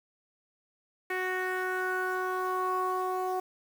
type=tone with low-pass filter sweep; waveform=sawtooth; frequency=370 Hz; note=F#4; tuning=in tune; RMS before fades=-31 dBFS; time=1.1-3.4 s; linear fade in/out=5 ms; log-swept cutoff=2000 to 890 Hz; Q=5.4; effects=8-bit

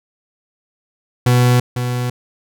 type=tone with echo; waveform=40% pulse; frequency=123.47 Hz; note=B2; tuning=in tune; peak=-9 dBFS; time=1.26-1.6 s; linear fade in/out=5 ms; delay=500 ms; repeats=1; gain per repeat=-8 dB; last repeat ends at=2.1 s; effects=none

